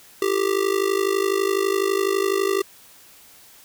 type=tone with amplitude modulation; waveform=square; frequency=392 Hz; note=G4; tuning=in tune; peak=-16 dBFS; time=0.22-2.62 s; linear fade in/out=2 ms; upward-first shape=sine; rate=52 Hz; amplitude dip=85%; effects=white hiss -49 dBFS RMS until 3.64 s